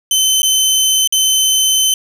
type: tone with dropouts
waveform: 20% pulse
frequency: 3067 Hz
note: G7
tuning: 38 cents flat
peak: -5 dBFS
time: 0.11-1.94 s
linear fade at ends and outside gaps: 2 ms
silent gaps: 0.42-0.43 / 1.075-1.124 s
effects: none